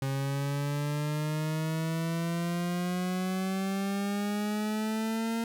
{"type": "exponential sweep", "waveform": "40% pulse", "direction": "up", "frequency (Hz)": [134.8, 230], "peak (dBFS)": -28, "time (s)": [0.02, 5.44], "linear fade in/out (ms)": 2, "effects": ["9-bit"]}